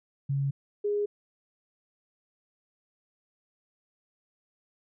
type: tone pair in turn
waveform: sine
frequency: 138.7 / 412.5 Hz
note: C#3 / G#4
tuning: +1 / -12 cents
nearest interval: octave + perfect fifth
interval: 1887 cents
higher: second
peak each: -25 dBFS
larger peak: neither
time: 0.29-0.51 / 0.84-1.06 s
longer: neither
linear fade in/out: 10 ms
effects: none